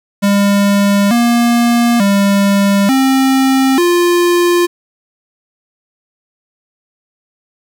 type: tone with pitch steps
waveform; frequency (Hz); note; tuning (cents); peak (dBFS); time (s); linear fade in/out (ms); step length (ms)
square; 201 / 236.9 / 199.4 / 265.9 / 349.5; G3 / A#3 / G3 / C4 / F4; +44 / +28 / +30 / +28 / +1; -9; 0.22-4.67; 20; 890
effects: 8-bit